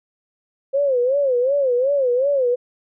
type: tone with vibrato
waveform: sine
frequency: 527 Hz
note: C5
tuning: 12 cents sharp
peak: -15 dBFS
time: 0.73-2.56 s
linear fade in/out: 20 ms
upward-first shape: sine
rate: 2.7 Hz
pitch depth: 150 cents each way
effects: none